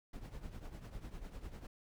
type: noise with tremolo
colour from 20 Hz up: brown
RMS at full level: -44 dBFS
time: 0.13-1.67 s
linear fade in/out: 5 ms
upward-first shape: triangle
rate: 10 Hz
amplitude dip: 80%
effects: none